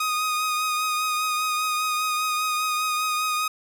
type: tone with vibrato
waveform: sawtooth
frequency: 1244.5 Hz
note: D#6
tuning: in tune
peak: -19 dBFS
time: 0-3.48 s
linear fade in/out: 5 ms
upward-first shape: triangle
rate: 5 Hz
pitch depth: 25 cents each way
effects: none